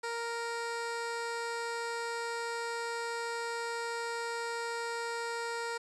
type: tone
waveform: 15% pulse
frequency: 466.2 Hz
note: A#4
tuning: in tune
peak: -28 dBFS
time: 0.03-5.78 s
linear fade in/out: 10 ms
effects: resampled to 22050 Hz + 10-bit